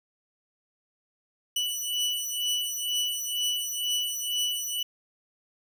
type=beating tone pair; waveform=sawtooth; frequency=2960 / 2962.1 Hz; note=F#7 / F#7; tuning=0 / +1 cents; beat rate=2.1 Hz; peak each=-27 dBFS; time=1.56-4.83 s; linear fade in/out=5 ms; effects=none